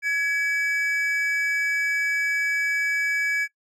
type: tone pair together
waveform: triangle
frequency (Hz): 1672.5 / 2290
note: G#6 / D7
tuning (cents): +12 / -44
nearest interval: perfect fourth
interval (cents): 544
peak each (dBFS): -23 / -22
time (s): 0.02-3.48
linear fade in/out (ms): 50
effects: noise-tail reverb RT60 0.1 s tail -21 dB re dry